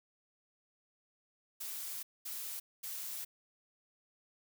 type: noise bursts at uneven times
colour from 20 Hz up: blue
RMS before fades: -42 dBFS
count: 3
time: 1.6-2.03 / 2.25-2.6 / 2.83-3.25 s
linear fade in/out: 10 ms
effects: none